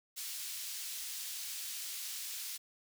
pink high-pass noise, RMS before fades -42 dBFS, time 0.16-2.58 s, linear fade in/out 20 ms, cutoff 3900 Hz, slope 12 dB/octave, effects none

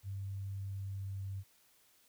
sine tone with pitch glide, 98 to 97.21 Hz, G2 to G2, 0 to -14 cents, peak -38 dBFS, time 0.03-1.44 s, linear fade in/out 50 ms, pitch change -14 cents, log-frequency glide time 0.72-1.29 s, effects white hiss -68 dBFS RMS until 2.08 s

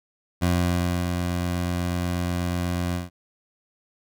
20% pulse tone with ADSR envelope, 88.2 Hz, F2, 18 cents sharp, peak -14 dBFS, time 0.41-3.1 s, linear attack 23 ms, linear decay 630 ms, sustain -5 dB, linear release 160 ms, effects none

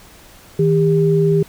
sine tone pair together, 159.39 / 399.9 Hz, D#3 / G4, +42 / +35 cents, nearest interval octave + major third, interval 1593 cents, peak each -14 dBFS, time 0.59-1.43 s, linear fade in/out 5 ms, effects pink hiss -44 dBFS RMS until 1.48 s

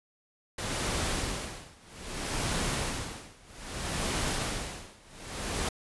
pink noise with tremolo, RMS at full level -30 dBFS, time 0.58-5.69 s, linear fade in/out 5 ms, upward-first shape sine, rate 0.62 Hz, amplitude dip 95%, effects resampled to 24000 Hz

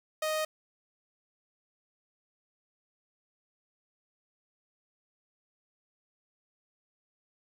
sawtooth tone, 622.3 Hz, D#5, in tune, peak -25 dBFS, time 0.22-0.45 s, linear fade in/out 5 ms, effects 9-bit

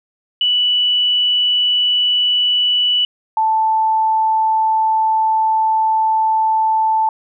sine tone pair in turn, 2960 / 880 Hz, F#7 / A5, 0 / 0 cents, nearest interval octave + major sixth, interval 2100 cents, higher first, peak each -12 dBFS, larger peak neither, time 0.41-3.05 / 3.37-7.09 s, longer second, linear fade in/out 2 ms, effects none

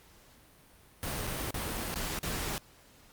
pink noise with dropouts, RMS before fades -35 dBFS, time 1.03-2.58 s, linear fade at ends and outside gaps 0 ms, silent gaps 1.27-1.274 / 1.507-1.543 / 1.942-1.958 / 2.189-2.231 s, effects pink hiss -59 dBFS RMS until 3.12 s + Opus 48 kbps

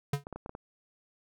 square tone with exponential decay, 142 Hz, C#3, 42 cents sharp, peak -25 dBFS, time 0.13-0.24 s, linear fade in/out 5 ms, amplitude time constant 22 ms
clicks, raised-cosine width 1 ms, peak -26 dBFS, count 6, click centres 0.269 / 0.327 / 0.36 / 0.461 / 0.494 / 0.551 s
effects none

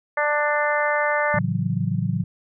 harmonic tone, 295.8 Hz, D4, 13 cents sharp, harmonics 2 / 3 / 4 / 5 / 6 / 7, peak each -23 / -26 / -27 / -28 / -25 / -29 dBFS, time 0.17-1.39 s, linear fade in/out 5 ms
sine chord, F# minor seventh, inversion first, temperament just, 111 / 138.75 / 166.5 / 185 Hz, A2 / C#3 / E3 / F#3, +16 / +2 / +18 / 0 cents, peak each -26 dBFS, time 1.34-2.24 s, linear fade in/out 5 ms
effects none

